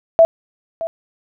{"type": "tone with echo", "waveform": "sine", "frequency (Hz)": 660, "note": "E5", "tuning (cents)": 2, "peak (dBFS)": -5, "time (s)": [0.19, 0.25], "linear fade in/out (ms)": 0, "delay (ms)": 620, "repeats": 1, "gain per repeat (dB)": -15, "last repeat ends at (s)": 0.87, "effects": []}